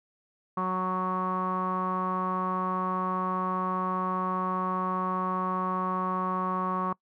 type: tone with low-pass filter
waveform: sawtooth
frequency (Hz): 185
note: F#3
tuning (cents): 0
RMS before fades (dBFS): -29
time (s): 0.57-6.93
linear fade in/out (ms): 5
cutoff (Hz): 1100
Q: 9.2
effects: noise-tail reverb RT60 0.1 s tail -24 dB re dry